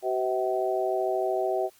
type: harmonic tone with a mistuned harmonic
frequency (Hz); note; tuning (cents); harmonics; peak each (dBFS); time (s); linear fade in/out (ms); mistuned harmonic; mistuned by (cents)
126.5; B2; +42; 3 / 4 / 5 / 6; -28 / -34 / -28 / -31; 0.02-1.7; 50; 5; +36
effects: white hiss -59 dBFS RMS until 1.79 s + Opus 48 kbps